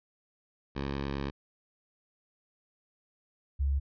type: tone pair in turn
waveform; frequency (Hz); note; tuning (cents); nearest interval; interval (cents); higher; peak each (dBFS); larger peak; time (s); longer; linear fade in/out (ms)
10% pulse / sine; 69.3 / 69.3; C#2 / C#2; 0 / 0; unison; 0; neither; -24 / -25; first; 0.75-1.31 / 3.59-3.8; first; 20
effects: resampled to 11025 Hz